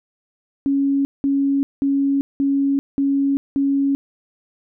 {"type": "tone bursts", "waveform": "sine", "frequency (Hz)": 277.2, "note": "C#4", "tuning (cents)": 0, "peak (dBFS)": -15, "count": 6, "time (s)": [0.66, 3.95], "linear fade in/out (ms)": 0, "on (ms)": 390, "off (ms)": 190, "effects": []}